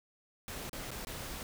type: noise with dropouts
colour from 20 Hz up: pink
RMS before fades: -42 dBFS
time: 0.48-1.43 s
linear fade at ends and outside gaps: 1 ms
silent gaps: 0.695-0.73 / 0.907-0.914 / 1.049-1.07 s
effects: none